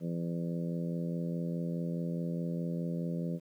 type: harmonic tone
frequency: 84.8 Hz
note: E2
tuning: 50 cents sharp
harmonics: 2 / 3 / 4 / 5 / 6 / 7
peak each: -33 / -41 / -44 / -47 / -44 / -48 dBFS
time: 0-3.4 s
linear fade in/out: 50 ms
effects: 11-bit